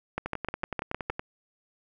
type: two click trains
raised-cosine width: 0.5 ms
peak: -14 / -17 dBFS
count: 7 / 11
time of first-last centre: 0.18-1.099 / 0.26-1.195 s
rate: 6.53 / 10.7 Hz
effects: none